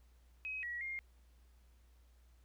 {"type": "tone with pitch steps", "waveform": "sine", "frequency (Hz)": [2539, 1921, 2123], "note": ["D#7", "B6", "C7"], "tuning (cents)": [34, -48, 25], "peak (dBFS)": -39, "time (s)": [0.45, 0.99], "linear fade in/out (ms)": 0, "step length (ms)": 180, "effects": ["added 60 Hz sine -62 dBFS peak until 2.44 s", "pink hiss -75 dBFS RMS until 2.44 s"]}